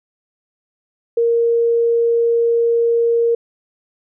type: tone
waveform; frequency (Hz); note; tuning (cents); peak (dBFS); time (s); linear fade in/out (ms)
sine; 466.2; A#4; 0; -12; 1.17-3.35; 5
effects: none